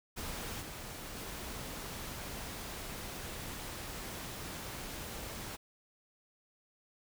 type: noise with level steps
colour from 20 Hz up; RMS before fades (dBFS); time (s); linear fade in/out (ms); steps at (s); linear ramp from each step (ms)
pink; -41 / -45 / -43; 0.16-5.57; 20; 0.6 / 1.15; 20
effects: none